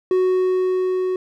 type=tone with level ramp; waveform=triangle; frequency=370 Hz; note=F#4; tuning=in tune; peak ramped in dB=-12 to -17 dBFS; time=0.11-1.16 s; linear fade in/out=2 ms; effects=none